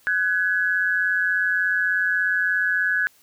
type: tone pair together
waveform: sine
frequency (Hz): 1497.6 / 1681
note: F#6 / G#6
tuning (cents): +20 / +20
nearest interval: major second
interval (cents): 200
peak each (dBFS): -22 / -21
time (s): 0.07-3.07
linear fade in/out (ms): 0
effects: white hiss -57 dBFS RMS until 3.22 s